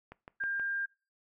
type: click train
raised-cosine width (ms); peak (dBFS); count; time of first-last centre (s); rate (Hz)
0.5; -31; 4; 0.12-0.597; 6.29
type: tone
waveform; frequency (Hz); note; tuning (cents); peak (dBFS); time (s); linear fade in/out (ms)
sine; 1600; G6; +35; -31; 0.4-0.86; 10
effects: noise-tail reverb RT60 0.3 s tail -21 dB re dry